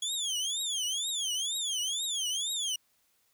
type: tone with vibrato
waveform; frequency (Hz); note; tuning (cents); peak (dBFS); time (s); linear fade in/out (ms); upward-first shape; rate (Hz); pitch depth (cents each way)
25% pulse; 3322; G#7; 0; -26; 0.02-2.76; 5; triangle; 2.1; 250
effects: white hiss -71 dBFS RMS until 3.33 s